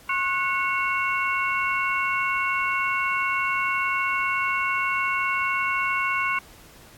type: tone cluster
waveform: sine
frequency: 1080 / 1469 / 2204 / 2743 Hz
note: C#6 / F#6 / C#7 / F7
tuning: -45 / -13 / -11 / -32 cents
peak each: -26 / -29 / -26 / -30 dBFS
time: 0.09-6.39 s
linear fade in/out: 5 ms
effects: pink hiss -50 dBFS RMS until 6.97 s + AAC 64 kbps